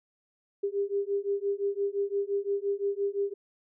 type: beating tone pair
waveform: sine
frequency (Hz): 397.8 / 403.6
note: G4 / G#4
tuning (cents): +25 / -49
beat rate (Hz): 5.8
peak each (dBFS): -30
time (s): 0.63-3.34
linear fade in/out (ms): 10
effects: none